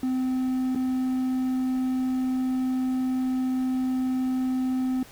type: tone with dropouts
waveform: triangle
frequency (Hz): 257.5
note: C4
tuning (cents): -28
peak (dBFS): -21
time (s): 0.03-5.03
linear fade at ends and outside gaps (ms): 2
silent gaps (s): 0.75-0.758
effects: pink hiss -49 dBFS RMS until 5.11 s